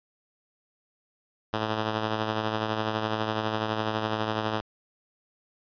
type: tone with tremolo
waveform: 5% pulse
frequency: 109.1 Hz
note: A2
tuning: 14 cents flat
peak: -13 dBFS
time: 1.53-4.61 s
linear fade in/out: 5 ms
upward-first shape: triangle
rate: 12 Hz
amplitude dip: 50%
effects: resampled to 11025 Hz